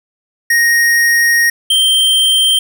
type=tone pair in turn; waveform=square; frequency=1868 / 3142 Hz; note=A#6 / G7; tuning=+3 / +3 cents; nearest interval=major sixth; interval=900 cents; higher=second; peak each=-9 dBFS; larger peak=neither; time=0.5-1.5 / 1.7-2.59 s; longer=first; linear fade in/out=5 ms; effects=none